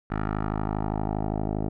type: tone with low-pass filter sweep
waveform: 10% pulse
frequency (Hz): 52.5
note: G#1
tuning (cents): +19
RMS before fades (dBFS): -28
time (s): 0.1-1.69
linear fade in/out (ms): 10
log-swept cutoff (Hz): 1500 to 560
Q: 2.1
effects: none

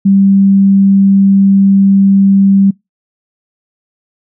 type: tone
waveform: sine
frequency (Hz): 196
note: G3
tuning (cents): 0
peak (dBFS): -4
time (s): 0.05-2.71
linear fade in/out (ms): 10
effects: noise-tail reverb RT60 0.2 s tail -26 dB re dry

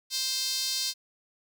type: tone with high-pass filter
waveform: sawtooth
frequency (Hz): 523.3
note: C5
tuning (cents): 0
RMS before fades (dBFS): -30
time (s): 0.1-0.94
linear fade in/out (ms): 50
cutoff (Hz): 4500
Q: 3.2
effects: none

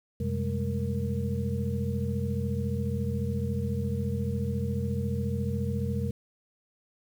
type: tone cluster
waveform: sine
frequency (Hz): 89.1 / 128.8 / 198.4 / 212.6 / 467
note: F2 / C3 / G3 / G#3 / A#4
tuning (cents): +35 / -27 / +21 / +41 / +3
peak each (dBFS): -31 / -32 / -34 / -36 / -37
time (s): 0.2-6.11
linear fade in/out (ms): 5
effects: 9-bit

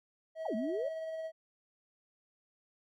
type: tone with tremolo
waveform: triangle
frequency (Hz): 643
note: E5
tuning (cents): -43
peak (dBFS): -34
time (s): 0.35-1.32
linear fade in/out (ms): 50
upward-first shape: sine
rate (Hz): 18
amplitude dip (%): 25
type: exponential two-way sweep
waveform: sine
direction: down then up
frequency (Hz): 957 to 207.7 to 608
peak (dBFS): -33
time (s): 0.45-0.89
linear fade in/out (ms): 10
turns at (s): 0.55
effects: none

